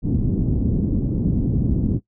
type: low-pass noise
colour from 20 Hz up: white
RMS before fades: -20 dBFS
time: 0.02-2 s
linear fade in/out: 50 ms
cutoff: 260 Hz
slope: 24 dB/octave
effects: noise-tail reverb RT60 0.1 s tail -17 dB re dry